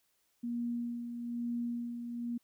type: tone with tremolo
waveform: sine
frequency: 237.8 Hz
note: A#3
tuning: 35 cents sharp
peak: -32 dBFS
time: 0.43-2.38 s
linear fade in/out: 10 ms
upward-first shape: sine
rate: 1.1 Hz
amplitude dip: 50%
effects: white hiss -75 dBFS RMS until 2.43 s